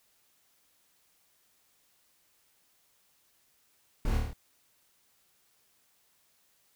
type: noise with echo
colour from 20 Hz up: brown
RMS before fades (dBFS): -30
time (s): 4.05-4.17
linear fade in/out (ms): 2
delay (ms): 27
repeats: 6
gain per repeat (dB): -2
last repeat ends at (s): 4.332
effects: white hiss -69 dBFS RMS until 6.75 s